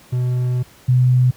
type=tone pair in turn; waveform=triangle / sine; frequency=124.8 / 126.25 Hz; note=B2 / B2; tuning=+19 / +39 cents; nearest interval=unison; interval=20 cents; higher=second; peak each=-14 / -10 dBFS; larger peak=second; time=0.12-0.63 / 0.88-1.31 s; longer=first; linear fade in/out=10 ms; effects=pink hiss -47 dBFS RMS until 1.36 s + high-pass 60 Hz 12 dB/octave